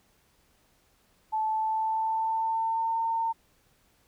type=tone with pitch glide; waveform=sine; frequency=872 to 908.5 Hz; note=A5 to A#5; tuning=-16 to -45 cents; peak=-25 dBFS; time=1.32-3.33 s; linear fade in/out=20 ms; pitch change=+71 cents; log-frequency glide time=1.45-3 s; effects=pink hiss -66 dBFS RMS until 4.07 s